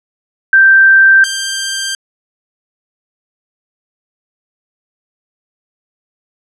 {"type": "tone pair in turn", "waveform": ["sine", "10% pulse"], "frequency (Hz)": [1567, 1578.8], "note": ["G6", "G6"], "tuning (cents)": [-1, 12], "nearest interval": "unison", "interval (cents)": 13, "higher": "second", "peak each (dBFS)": [-3, -7], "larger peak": "first", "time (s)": [[0.53, 1.24], [1.24, 1.95]], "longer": "neither", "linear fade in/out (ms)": 2, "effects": ["low-pass 9000 Hz 12 dB/octave"]}